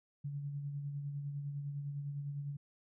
sine tone with tremolo, 142.8 Hz, D3, 48 cents flat, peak -36 dBFS, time 0.24-2.57 s, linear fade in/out 10 ms, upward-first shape sine, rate 9.9 Hz, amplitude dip 40%, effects none

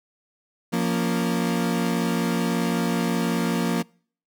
35% pulse chord, Bb minor, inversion second, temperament equal with one note detuned, 174.61 / 233.1 / 278.5 Hz, F3 / Bb3 / Db4, 0 / 0 / +8 cents, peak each -23 / -23 / -29 dBFS, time 0.72-3.83 s, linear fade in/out 20 ms, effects noise-tail reverb RT60 0.5 s tail -26 dB re dry

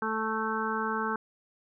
harmonic tone, 220 Hz, A3, in tune, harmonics 1 / 2 / 4 / 5 / 6 / 7, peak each -35 / -35 / -35 / -35 / -35 / -35 dBFS, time 0.02-1.16 s, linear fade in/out 2 ms, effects none

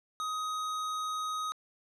square tone, 1256 Hz, D#6, 16 cents sharp, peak -33 dBFS, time 0.2-1.52 s, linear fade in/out 0 ms, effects low-pass 8000 Hz 12 dB/octave

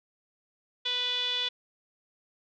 5% pulse tone with low-pass filter, 493.9 Hz, B4, in tune, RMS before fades -30 dBFS, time 0.85-1.49 s, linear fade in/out 10 ms, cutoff 3400 Hz, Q 8.7, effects none

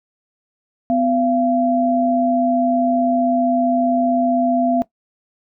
sine tone pair together, 251.8 / 683.6 Hz, B3 / F5, +34 / -37 cents, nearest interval octave + perfect fourth, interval 1729 cents, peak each -17 dBFS, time 0.9-4.82 s, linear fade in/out 0 ms, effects noise-tail reverb RT60 0.1 s tail -18 dB re dry

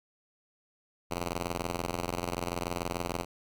5% pulse ring-modulated tone, 86.7 Hz, F2, 12 cents flat, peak -18 dBFS, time 1.1-3.25 s, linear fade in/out 20 ms, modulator 33 Hz, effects none

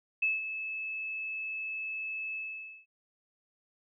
sine tone with ADSR envelope, 2606 Hz, E7, 20 cents flat, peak -24 dBFS, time 0.22-2.86 s, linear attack 8 ms, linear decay 180 ms, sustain -10 dB, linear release 510 ms, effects none

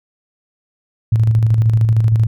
sine tone with tremolo, 111.5 Hz, A2, 23 cents sharp, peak -8 dBFS, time 1.12-2.27 s, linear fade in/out 5 ms, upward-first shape square, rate 13 Hz, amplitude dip 40%, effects none

